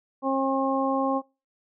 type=harmonic tone; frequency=269 Hz; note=C4; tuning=48 cents sharp; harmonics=1 / 2 / 3 / 4; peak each=-26 / -27 / -29 / -29 dBFS; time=0.22-1.22 s; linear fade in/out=50 ms; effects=noise-tail reverb RT60 0.3 s tail -25 dB re dry